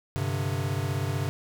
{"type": "chord", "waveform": "square", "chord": "G suspended fourth", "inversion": "none", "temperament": "equal", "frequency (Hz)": [98, 130.81, 146.83], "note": ["G2", "C3", "D3"], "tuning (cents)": [0, 0, 0], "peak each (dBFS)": [-31, -31, -34], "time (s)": [0.16, 1.29], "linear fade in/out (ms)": 0, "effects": []}